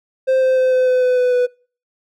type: tone with pitch steps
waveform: triangle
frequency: 523.3 / 519.1 / 514.9 / 510.8 / 506.6 / 502.6 / 498.5 / 494.5 Hz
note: C5 / C5 / C5 / C5 / B4 / B4 / B4 / B4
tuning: 0 / -14 / -28 / -42 / +44 / +30 / +16 / +2 cents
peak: -10 dBFS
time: 0.27-1.47 s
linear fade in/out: 20 ms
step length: 150 ms
effects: noise-tail reverb RT60 0.4 s tail -25 dB re dry